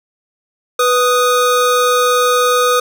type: tone pair together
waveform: square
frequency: 493.9 / 1244.6 Hz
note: B4 / D#6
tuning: 0 / 0 cents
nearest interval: octave + major third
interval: 1600 cents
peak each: -14 dBFS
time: 0.79-2.8 s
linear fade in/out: 5 ms
effects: none